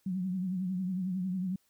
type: tone with vibrato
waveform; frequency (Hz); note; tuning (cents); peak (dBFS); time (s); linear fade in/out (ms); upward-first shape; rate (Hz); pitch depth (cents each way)
sine; 185; F#3; 0; -30; 0.06-1.56; 5; triangle; 11; 86
effects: white hiss -72 dBFS RMS until 1.69 s